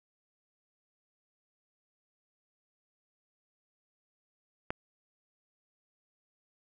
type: click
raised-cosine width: 0.5 ms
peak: -17 dBFS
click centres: 4.705 s
effects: none